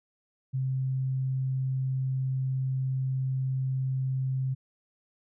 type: tone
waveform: sine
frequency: 131.6 Hz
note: C3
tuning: 10 cents sharp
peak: -26 dBFS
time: 0.53-4.55 s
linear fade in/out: 20 ms
effects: none